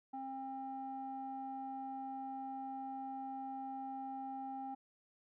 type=tone with low-pass filter; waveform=square; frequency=266.8 Hz; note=C4; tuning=34 cents sharp; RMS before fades=-44 dBFS; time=0.13-4.75 s; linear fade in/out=10 ms; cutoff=860 Hz; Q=7.6; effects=none